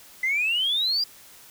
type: exponential sweep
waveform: sine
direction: up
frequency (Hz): 2010 to 4887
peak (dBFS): -20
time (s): 0.23-1.04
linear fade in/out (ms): 5
effects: tanh soft clip ceiling -17 dBFS + white hiss -49 dBFS RMS until 1.5 s